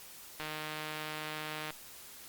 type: click train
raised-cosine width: 0.3 ms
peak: -23 dBFS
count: 202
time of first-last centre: 0.4-1.705 s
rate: 154 Hz
effects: white hiss -51 dBFS RMS until 2.28 s + Opus 48 kbps